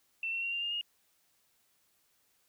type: tone with pitch steps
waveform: sine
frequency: 2685 / 2718 / 2751 / 2785 / 2818 / 2853 Hz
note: E7 / F7 / F7 / F7 / F7 / F7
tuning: +31 / -48 / -27 / -5 / +15 / +36 cents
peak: -32 dBFS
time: 0.23-0.812 s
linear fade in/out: 2 ms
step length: 97 ms
effects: white hiss -72 dBFS RMS until 2.48 s

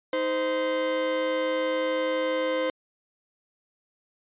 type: tone pair together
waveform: 40% pulse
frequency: 314.7 / 518 Hz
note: D#4 / C5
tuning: +20 / -17 cents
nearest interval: major sixth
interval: 863 cents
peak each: -31 / -24 dBFS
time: 0.13-2.7 s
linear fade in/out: 2 ms
effects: resampled to 8000 Hz

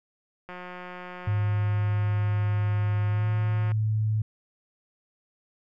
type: click train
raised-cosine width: 0.5 ms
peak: -25 dBFS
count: 582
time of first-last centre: 0.49-3.718 s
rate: 180 Hz
type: tone with pitch glide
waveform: sine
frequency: 103.8 to 108.27 Hz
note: G#2 to A2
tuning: 0 to -27 cents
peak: -22 dBFS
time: 1.27-4.22 s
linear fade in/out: 5 ms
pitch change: +73 cents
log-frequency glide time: 3.09-3.27 s
effects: none

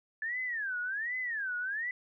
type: tone with vibrato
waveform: sine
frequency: 1717 Hz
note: A6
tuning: 43 cents flat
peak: -32 dBFS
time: 0.22-1.91 s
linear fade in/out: 2 ms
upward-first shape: sine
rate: 1.3 Hz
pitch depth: 290 cents each way
effects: none

